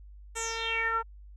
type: tone with low-pass filter sweep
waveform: 10% pulse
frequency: 454.1 Hz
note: A#4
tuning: 45 cents flat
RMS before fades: -31 dBFS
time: 0.35-1.03 s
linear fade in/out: 20 ms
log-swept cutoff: 8800 to 1100 Hz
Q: 6.4
effects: added 50 Hz sine -46 dBFS peak until 1.36 s